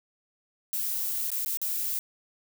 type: noise with dropouts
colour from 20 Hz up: violet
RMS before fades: -30 dBFS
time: 0.73-1.99 s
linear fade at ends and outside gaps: 0 ms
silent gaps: 1.303-1.317 / 1.448-1.46 / 1.572-1.616 s
effects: none